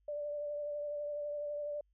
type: tone with vibrato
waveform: sine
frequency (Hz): 587.3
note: D5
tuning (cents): 0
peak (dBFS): -36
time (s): 0.08-1.81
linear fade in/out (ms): 5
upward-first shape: triangle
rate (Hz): 12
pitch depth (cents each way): 24
effects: added 50 Hz sine -70 dBFS peak until 1.93 s